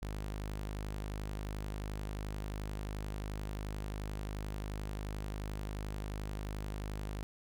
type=tone; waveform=sawtooth; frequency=51.4 Hz; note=G#1; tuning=17 cents flat; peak=-34 dBFS; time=0.02-7.23 s; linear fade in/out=0 ms; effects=none